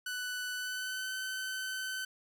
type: tone with pitch glide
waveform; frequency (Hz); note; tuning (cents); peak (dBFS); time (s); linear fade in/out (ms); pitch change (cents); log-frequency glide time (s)
sawtooth; 1491 to 1524.1; F#6 to G6; +13 to -49; -32; 0.06-2.05; 5; +38; 0.54-1.12
effects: none